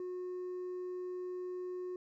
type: tone with hard clipping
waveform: triangle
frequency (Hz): 363.2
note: F#4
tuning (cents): -32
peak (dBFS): -37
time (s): 0-1.96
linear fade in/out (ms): 2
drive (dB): 1
effects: none